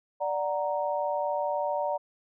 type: chord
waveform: sine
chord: D augmented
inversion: none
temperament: equal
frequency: 587.3 / 740 / 932.3 Hz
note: D5 / F#5 / A#5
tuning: 0 / 0 / 0 cents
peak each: -29 / -33 / -31 dBFS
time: 0.2-1.98 s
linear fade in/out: 20 ms
effects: none